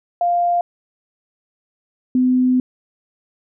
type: tone pair in turn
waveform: sine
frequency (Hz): 698.5 / 253.6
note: F5 / B3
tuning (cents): 0 / +46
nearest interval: octave + tritone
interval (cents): 1754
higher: first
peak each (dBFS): -14 / -12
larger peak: second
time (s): 0.21-0.61 / 2.15-2.6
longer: second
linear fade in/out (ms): 2
effects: none